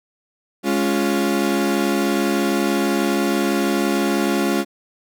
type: chord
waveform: 35% pulse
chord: Db major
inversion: second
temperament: equal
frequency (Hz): 207.7 / 277.2 / 349.2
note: Ab3 / Db4 / F4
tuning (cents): 0 / 0 / 0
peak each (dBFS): -20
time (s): 0.63-4.65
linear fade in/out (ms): 50
effects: none